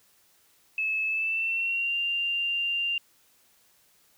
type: tone with pitch glide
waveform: sine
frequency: 2600 to 2787 Hz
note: E7 to F7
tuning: -24 to -4 cents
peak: -25 dBFS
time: 0.78-2.98 s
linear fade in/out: 2 ms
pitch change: +120 cents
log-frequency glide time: 1.05-1.96 s
effects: white hiss -63 dBFS RMS until 4.17 s